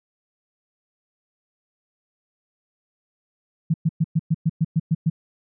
sine tone bursts, 161.2 Hz, E3, 38 cents flat, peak -15 dBFS, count 10, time 3.7-5.1 s, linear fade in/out 10 ms, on 41 ms, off 110 ms, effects none

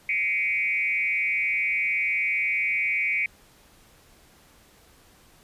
sine tone with frequency modulation, 2270 Hz, C#7, 41 cents sharp, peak -22 dBFS, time 0.09-3.26 s, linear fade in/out 2 ms, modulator 181 Hz, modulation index 0.98, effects pink hiss -56 dBFS RMS until 5.43 s + resampled to 32000 Hz

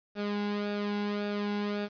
sawtooth tone with flanger, 205.7 Hz, G#3, 16 cents flat, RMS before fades -32 dBFS, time 0.15-1.89 s, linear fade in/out 50 ms, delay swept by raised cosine 0.97 to 1.67 ms, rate 1.8 Hz, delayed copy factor -0.6, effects resampled to 11025 Hz + 9-bit

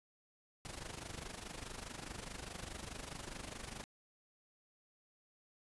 pink noise with amplitude modulation, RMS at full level -44 dBFS, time 0.65-3.84 s, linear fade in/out 0 ms, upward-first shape sine, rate 24.8 Hz, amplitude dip 75%, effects resampled to 24000 Hz

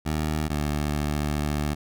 15% pulse tone pair in turn, 77 / 74.16 Hz, D#2 / D2, -17 / +17 cents, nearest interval minor second, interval 66 cents, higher first, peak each -18 dBFS, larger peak neither, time 0.05-0.49 / 0.49-1.75 s, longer second, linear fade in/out 20 ms, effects none

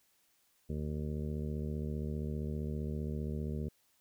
harmonic tone, 75.2 Hz, D2, 42 cents sharp, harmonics 1 / 2 / 3 / 4 / 5 / 6 / 7 / 8, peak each -38 / -39 / -41 / -55 / -46 / -48 / -56 / -57 dBFS, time 0.69-3.69 s, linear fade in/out 10 ms, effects white hiss -72 dBFS RMS until 4 s

